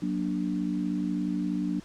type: chord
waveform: sine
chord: Gb augmented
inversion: none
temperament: equal with one note detuned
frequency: 185 / 237 / 293.7 Hz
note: Gb3 / Bb3 / D4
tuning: 0 / +29 / 0 cents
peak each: -30 / -33 / -30 dBFS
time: 0.02-1.8 s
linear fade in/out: 5 ms
effects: pink hiss -52 dBFS RMS until 1.84 s + low-pass 7000 Hz 12 dB/octave